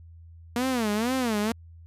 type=tone with vibrato; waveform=sawtooth; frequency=233.1 Hz; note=A#3; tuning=in tune; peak=-20 dBFS; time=0.56-1.52 s; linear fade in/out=2 ms; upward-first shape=sine; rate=2.1 Hz; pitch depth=210 cents each way; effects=added 83 Hz sine -45 dBFS peak until 1.86 s + resampled to 32000 Hz

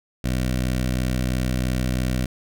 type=tone with notch filter; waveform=15% pulse; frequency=63 Hz; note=B1; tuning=35 cents sharp; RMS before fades=-23 dBFS; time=0.24-2.26 s; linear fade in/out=5 ms; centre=920 Hz; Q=1.2; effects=none

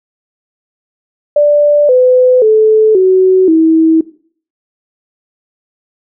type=tone with pitch steps; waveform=sine; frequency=587.3 / 505.4 / 434.9 / 374.3 / 322.1 Hz; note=D5 / B4 / A4 / F#4 / E4; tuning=0 / +40 / -20 / +20 / -40 cents; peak=-4 dBFS; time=1.36-4.01 s; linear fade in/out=5 ms; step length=530 ms; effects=noise-tail reverb RT60 0.5 s tail -18 dB re dry

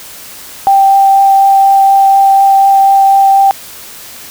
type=tone with vibrato; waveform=sine; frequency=784 Hz; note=G5; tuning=in tune; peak=-3 dBFS; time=0.67-3.51 s; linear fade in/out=0 ms; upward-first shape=triangle; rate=4.1 Hz; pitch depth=8 cents each way; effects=white hiss -30 dBFS RMS until 4.3 s

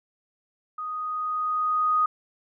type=tone with level ramp; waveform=sine; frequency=1244.5 Hz; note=D#6; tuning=in tune; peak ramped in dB=-30 to -18 dBFS; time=0.78-2.06 s; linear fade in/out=5 ms; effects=none

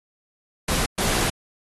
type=noise bursts at uneven times; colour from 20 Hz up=pink; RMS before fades=-23 dBFS; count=2; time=0.68-0.86 / 0.98-1.3 s; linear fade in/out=5 ms; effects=AAC 32 kbps

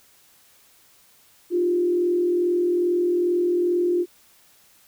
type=tone with frequency modulation; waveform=sine; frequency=352 Hz; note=F4; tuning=14 cents sharp; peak=-18 dBFS; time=1.5-4.06 s; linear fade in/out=50 ms; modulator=42.4 Hz; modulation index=0.45; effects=white hiss -56 dBFS RMS until 4.87 s

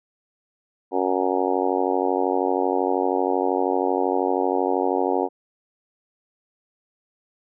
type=harmonic tone; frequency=92.8 Hz; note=F#2; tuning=6 cents sharp; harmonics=3 / 4 / 5 / 6 / 7 / 8 / 9 / 10; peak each=-27 / -25 / -26 / -29 / -32 / -27 / -28 / -32 dBFS; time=0.91-5.29 s; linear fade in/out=50 ms; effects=none

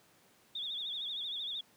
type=tone with vibrato; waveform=sine; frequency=3520 Hz; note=A7; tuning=in tune; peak=-36 dBFS; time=0.55-1.61 s; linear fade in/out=5 ms; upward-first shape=triangle; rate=13 Hz; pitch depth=130 cents each way; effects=pink hiss -65 dBFS RMS until 1.76 s + high-pass 150 Hz 12 dB/octave

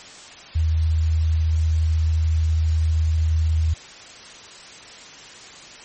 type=tone; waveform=sine; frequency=79.8 Hz; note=D#2; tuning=44 cents sharp; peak=-16 dBFS; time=0.55-3.74 s; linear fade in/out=10 ms; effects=white hiss -41 dBFS RMS until 5.84 s + MP3 32 kbps

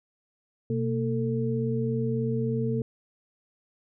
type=tone cluster; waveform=sine; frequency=126.2 / 229.5 / 446.9 Hz; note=B2 / A#3 / A4; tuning=+38 / -27 / +27 cents; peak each=-28 / -29 / -30 dBFS; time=0.7-2.82 s; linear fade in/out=2 ms; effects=none

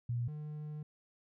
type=tone pair in turn; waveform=sine / triangle; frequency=119.9 / 151.06 Hz; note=A#2 / D3; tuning=+49 / +49 cents; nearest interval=major third; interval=400 cents; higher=second; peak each=-32 / -38 dBFS; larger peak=first; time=0.09-0.28 / 0.28-0.83 s; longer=second; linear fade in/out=5 ms; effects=none

